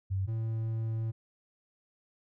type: tone pair in turn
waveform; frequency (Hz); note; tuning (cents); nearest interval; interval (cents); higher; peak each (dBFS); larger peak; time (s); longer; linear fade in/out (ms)
sine / triangle; 95.9 / 112.14; G2 / A2; -37 / +33; minor third; 270; second; -28; neither; 0.1-0.27 / 0.27-1.12; second; 20
effects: none